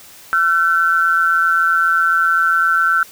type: tone pair together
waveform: sine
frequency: 1354 / 1521.6 Hz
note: E6 / F#6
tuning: +46 / +48 cents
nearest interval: major second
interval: 202 cents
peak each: -14 / -15 dBFS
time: 0.33-3.03 s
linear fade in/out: 0 ms
effects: white hiss -41 dBFS RMS until 3.11 s

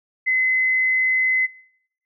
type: tone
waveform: sine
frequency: 2039 Hz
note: C7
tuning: 45 cents flat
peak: -16 dBFS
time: 0.26-1.47 s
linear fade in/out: 20 ms
effects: noise-tail reverb RT60 0.8 s tail -24 dB re dry

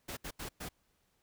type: noise bursts at uneven times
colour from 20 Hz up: pink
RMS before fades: -42 dBFS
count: 4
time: 0.08-0.17 / 0.24-0.31 / 0.39-0.49 / 0.6-0.69 s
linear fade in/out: 10 ms
effects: pink hiss -75 dBFS RMS until 1.22 s

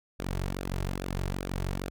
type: tone with flanger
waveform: sawtooth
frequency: 46.4 Hz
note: F#1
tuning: 6 cents sharp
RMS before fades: -33 dBFS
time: 0.19-1.9 s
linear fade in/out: 10 ms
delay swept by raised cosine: 0.95 to 4.05 ms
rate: 2.4 Hz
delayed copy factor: -0.7
effects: none

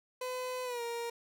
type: tone with pitch glide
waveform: 30% pulse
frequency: 506 to 469.4 Hz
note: B4 to A#4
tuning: +42 to +12 cents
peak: -33 dBFS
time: 0.21-1.1 s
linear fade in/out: 5 ms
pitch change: -130 cents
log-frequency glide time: 0.64-0.82 s
effects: none

